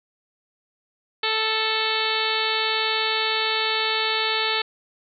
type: harmonic tone with a mistuned harmonic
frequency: 439.7 Hz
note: A4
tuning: 1 cent flat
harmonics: 1 / 2 / 3 / 4 / 5 / 6 / 7 / 8 / 9 / 10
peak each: -30 / -30 / -30 / -30 / -30 / -30 / -30 / -30 / -30 / -30 dBFS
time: 1.23-4.62 s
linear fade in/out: 5 ms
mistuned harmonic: 9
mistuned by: -39 cents
effects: none